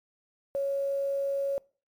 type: tone with quantisation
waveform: sine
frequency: 554.4 Hz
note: C#5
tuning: in tune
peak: -26 dBFS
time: 0.55-1.58 s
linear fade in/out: 0 ms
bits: 9
effects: noise-tail reverb RT60 0.4 s tail -24 dB re dry + MP3 96 kbps